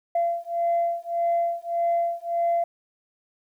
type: beating tone pair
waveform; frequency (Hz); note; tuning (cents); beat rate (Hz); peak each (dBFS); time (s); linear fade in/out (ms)
sine; 683 / 684.7; F5 / F5; -39 / -34; 1.7; -24 / -24; 0.15-2.64; 5
effects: tanh soft clip ceiling -16 dBFS + 10-bit

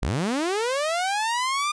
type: linear sweep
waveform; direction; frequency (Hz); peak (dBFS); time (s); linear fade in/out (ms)
sawtooth; up; 39.41 to 1214; -19; 0.02-1.72; 10
effects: resampled to 22050 Hz

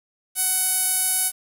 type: tone with band-pass filter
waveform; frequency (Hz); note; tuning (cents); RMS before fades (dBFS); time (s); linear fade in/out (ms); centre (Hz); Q
sawtooth; 747; F#5; +16; -22; 0.35-1.32; 50; 11000; 3.7
effects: 7-bit

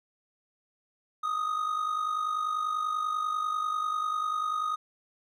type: tone with amplitude modulation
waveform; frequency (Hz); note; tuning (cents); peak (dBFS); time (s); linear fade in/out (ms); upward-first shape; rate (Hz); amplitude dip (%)
triangle; 1244.5; D#6; 0; -23; 1.23-4.76; 10; sine; 50.2; 60
effects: none

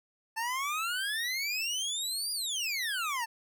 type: exponential two-way sweep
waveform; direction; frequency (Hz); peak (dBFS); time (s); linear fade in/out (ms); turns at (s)
25% pulse; up then down; 880 to 4900 to 880; -27; 0.36-3.26; 20; 2.32
effects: none

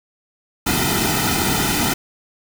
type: noise with comb filter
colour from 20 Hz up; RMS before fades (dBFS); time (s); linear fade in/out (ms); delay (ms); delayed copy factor
pink; -19; 0.66-1.94; 10; 1.8; -0.9
effects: none

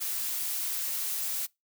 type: noise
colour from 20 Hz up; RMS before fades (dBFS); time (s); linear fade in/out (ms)
blue; -32; 0-1.47; 20
effects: noise-tail reverb RT60 0.2 s tail -24 dB re dry

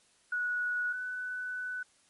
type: tone pair in turn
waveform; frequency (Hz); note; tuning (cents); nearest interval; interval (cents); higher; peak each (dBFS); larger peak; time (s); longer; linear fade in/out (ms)
sine; 1465 / 1494.9; F#6 / F#6; -18 / +17; unison; 35; second; -29 / -34; first; 0.32-0.93 / 0.93-1.83; second; 5
effects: white hiss -66 dBFS RMS until 2.09 s + MP3 48 kbps

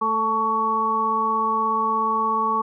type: harmonic tone with a mistuned harmonic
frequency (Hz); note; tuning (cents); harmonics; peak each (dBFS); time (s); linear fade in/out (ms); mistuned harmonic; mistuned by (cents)
220.8; A3; +6; 1 / 2 / 4 / 5; -31 / -30 / -26 / -20; 0.01-2.62; 10; 5; +24
effects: none

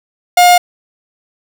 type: tone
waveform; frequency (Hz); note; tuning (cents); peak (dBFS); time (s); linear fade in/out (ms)
45% pulse; 712; F5; +33; -4; 0.37-0.58; 5
effects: none

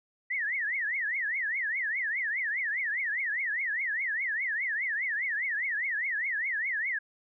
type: tone with vibrato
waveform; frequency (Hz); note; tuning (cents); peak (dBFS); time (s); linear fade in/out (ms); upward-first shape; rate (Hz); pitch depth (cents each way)
sine; 1911; A#6; +43; -28; 0.3-6.99; 10; triangle; 4.9; 280
effects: none

